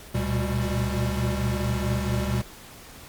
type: tone cluster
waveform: square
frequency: 72.1 / 119 / 123.5 / 197.2 Hz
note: D2 / A#2 / B2 / G3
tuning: -31 / +36 / 0 / +11 cents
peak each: -30 dBFS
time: 0.14-2.42 s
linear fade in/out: 10 ms
effects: pink hiss -45 dBFS RMS until 3.08 s + Opus 48 kbps